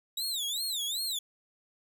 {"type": "tone with vibrato", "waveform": "sawtooth", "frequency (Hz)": 3764, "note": "A#7", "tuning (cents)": 16, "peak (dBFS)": -28, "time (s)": [0.17, 1.19], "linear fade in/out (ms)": 5, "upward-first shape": "sine", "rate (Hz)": 2.6, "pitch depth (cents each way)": 230, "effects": []}